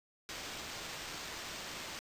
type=noise with sample-and-hold; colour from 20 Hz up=violet; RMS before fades=-44 dBFS; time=0.29-1.99 s; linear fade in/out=0 ms; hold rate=11025 Hz; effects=resampled to 32000 Hz